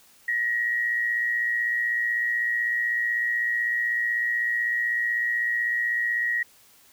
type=tone with amplitude modulation; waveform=sine; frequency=1901 Hz; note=A#6; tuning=33 cents sharp; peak=-20 dBFS; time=0.28-6.43 s; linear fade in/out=5 ms; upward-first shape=sine; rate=116 Hz; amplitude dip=50%; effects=white hiss -56 dBFS RMS until 6.92 s